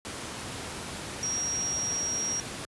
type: tone in noise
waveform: sine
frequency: 5650 Hz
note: F8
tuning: 19 cents sharp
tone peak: -28 dBFS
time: 1.23-2.4 s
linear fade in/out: 0 ms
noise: pink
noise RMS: -37 dBFS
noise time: 0.05-2.65 s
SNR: +6 dB
effects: high-pass 80 Hz 12 dB/octave + resampled to 24000 Hz